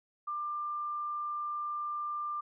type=tone; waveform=sine; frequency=1191 Hz; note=D6; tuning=24 cents sharp; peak=-33 dBFS; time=0.27-2.41 s; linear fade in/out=10 ms; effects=none